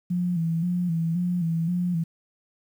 sine tone with vibrato, 171.1 Hz, F3, 35 cents flat, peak -22 dBFS, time 0.1-2.04 s, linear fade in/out 10 ms, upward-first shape square, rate 1.9 Hz, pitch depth 65 cents each way, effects 9-bit

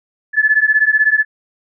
sine beating tone pair, 1720 / 1736 Hz, A6 / A6, -40 / -24 cents, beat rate 16 Hz, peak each -13 dBFS, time 0.33-1.25 s, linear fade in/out 50 ms, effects none

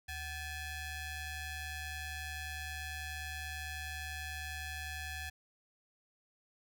sawtooth ring-modulated tone, 830.6 Hz, G#5, in tune, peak -33 dBFS, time 0.08-5.3 s, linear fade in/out 10 ms, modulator 906 Hz, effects none

